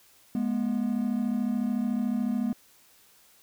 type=tone pair together; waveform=triangle; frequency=208.9 / 242.7 Hz; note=G#3 / B3; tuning=+10 / -30 cents; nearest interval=minor third; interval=260 cents; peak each=-26 / -25 dBFS; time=0.35-2.53 s; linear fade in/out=2 ms; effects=tanh soft clip ceiling -16 dBFS + white hiss -59 dBFS RMS until 3.42 s